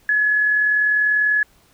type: tone with amplitude modulation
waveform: sine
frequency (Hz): 1698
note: G#6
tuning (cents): +38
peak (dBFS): -13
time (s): 0.09-1.43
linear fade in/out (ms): 2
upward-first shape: sine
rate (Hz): 40.1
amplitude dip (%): 30
effects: pink hiss -56 dBFS RMS until 1.73 s